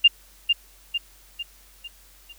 sine tone with echo, 2800 Hz, F7, 4 cents sharp, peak -9 dBFS, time 0.04-0.08 s, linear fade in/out 10 ms, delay 450 ms, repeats 5, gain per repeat -6 dB, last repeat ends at 2.33 s, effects added 46 Hz sine -54 dBFS peak until 2.38 s + white hiss -54 dBFS RMS until 2.38 s

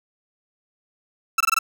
30% pulse tone bursts, 1326 Hz, E6, 10 cents sharp, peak -13 dBFS, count 5, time 1.38-1.589 s, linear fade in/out 5 ms, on 25 ms, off 21 ms, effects none

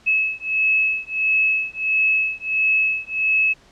sine beating tone pair, 2586 / 2587.5 Hz, E7 / E7, -34 / -33 cents, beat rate 1.5 Hz, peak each -20 dBFS, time 0.06-3.54 s, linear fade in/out 20 ms, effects pink hiss -52 dBFS RMS until 3.71 s + low-pass 6000 Hz 12 dB/octave

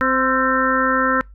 harmonic tone with a mistuned harmonic, 260 Hz, C4, 11 cents flat, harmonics 1 / 2 / 4 / 5 / 6 / 7, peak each -22 / -23 / -24 / -19 / -23 / -24 dBFS, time 0.01-1.21 s, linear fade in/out 0 ms, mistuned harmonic 5, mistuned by +45 cents, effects noise-tail reverb RT60 0.2 s tail -25 dB re dry + added 50 Hz sine -39 dBFS peak until 1.34 s

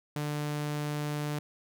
sawtooth tone, 148.3 Hz, D3, 17 cents sharp, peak -27 dBFS, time 0.16-1.39 s, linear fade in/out 2 ms, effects none

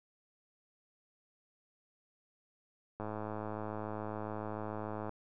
click train, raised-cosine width 1 ms, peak -26 dBFS, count 225, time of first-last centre 3-5.093 s, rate 107 Hz, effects none

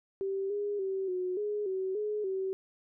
sine tone with pitch steps, 389.1 / 409.8 / 384.4 / 365.4 / 416.7 / 378.5 / 421.4 / 381.7 Hz, G4 / G#4 / G4 / F#4 / G#4 / F#4 / G#4 / G4, -13 / -23 / -34 / -22 / +6 / +39 / +25 / -46 cents, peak -30 dBFS, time 0.21-2.53 s, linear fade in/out 0 ms, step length 290 ms, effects none

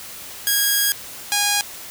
5% pulse tone pair in turn, 1640 / 820 Hz, G#6 / G#5, -22 / -22 cents, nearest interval octave, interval 1200 cents, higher first, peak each -5 dBFS, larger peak neither, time 0.47-0.92 / 1.32-1.61 s, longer first, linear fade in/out 0 ms, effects white hiss -36 dBFS RMS until 1.9 s

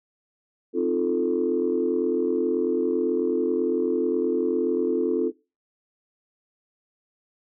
sine chord, F dominant seventh, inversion second, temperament equal, 261.6 / 311.1 / 349.2 / 440 Hz, C4 / Eb4 / F4 / A4, 0 / 0 / 0 / 0 cents, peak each -27 / -30 / -24 / -24 dBFS, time 0.73-5.32 s, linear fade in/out 50 ms, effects noise-tail reverb RT60 0.3 s tail -22 dB re dry + tanh soft clip ceiling -12 dBFS

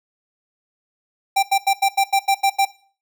square tone bursts, 786 Hz, G5, 4 cents sharp, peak -14 dBFS, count 9, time 1.36-2.653 s, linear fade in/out 10 ms, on 69 ms, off 84 ms, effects noise-tail reverb RT60 0.4 s tail -17 dB re dry

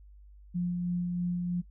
sine tone with tremolo, 176.5 Hz, F3, 19 cents sharp, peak -27 dBFS, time 0.54-1.62 s, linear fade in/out 20 ms, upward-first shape sine, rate 3.1 Hz, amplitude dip 25%, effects noise-tail reverb RT60 0.1 s tail -25 dB re dry + added 50 Hz sine -50 dBFS peak until 1.7 s

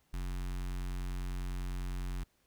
square tone with notch filter, 45 Hz, F#1, 47 cents flat, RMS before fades -37 dBFS, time 0.13-2.24 s, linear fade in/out 10 ms, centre 540 Hz, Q 1, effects pink hiss -73 dBFS RMS until 2.46 s

